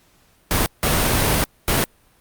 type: noise bursts at uneven times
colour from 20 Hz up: pink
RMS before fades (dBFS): -18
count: 3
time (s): 0.51-0.66 / 0.83-1.44 / 1.68-1.84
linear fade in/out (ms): 0
effects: pink hiss -57 dBFS RMS until 2.2 s + Opus 48 kbps